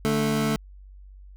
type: tone pair together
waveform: 25% pulse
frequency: 146.1 / 219.6 Hz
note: D3 / A3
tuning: -9 / -3 cents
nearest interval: perfect fifth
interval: 706 cents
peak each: -23 / -19 dBFS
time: 0.05-0.56 s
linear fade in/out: 0 ms
effects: added 48 Hz sine -43 dBFS peak until 1.36 s